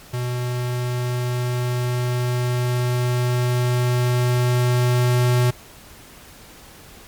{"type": "tone with level ramp", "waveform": "square", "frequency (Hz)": 123.47, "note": "B2", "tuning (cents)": 0, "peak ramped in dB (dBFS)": [-23, -15], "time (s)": [0.13, 5.51], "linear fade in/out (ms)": 10, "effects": ["pink hiss -44 dBFS RMS until 7.07 s", "MP3 96 kbps"]}